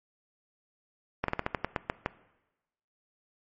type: slowing click train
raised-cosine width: 0.5 ms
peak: -12 dBFS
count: 10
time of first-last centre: 1.24-2.061 s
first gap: 43 ms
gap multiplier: 1.18
effects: noise-tail reverb RT60 1.0 s tail -18 dB re dry + MP3 32 kbps